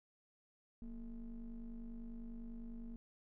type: ring-modulated tone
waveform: triangle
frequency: 104 Hz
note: G#2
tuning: 3 cents sharp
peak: -40 dBFS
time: 0.82-2.96 s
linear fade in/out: 0 ms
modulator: 129 Hz
effects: none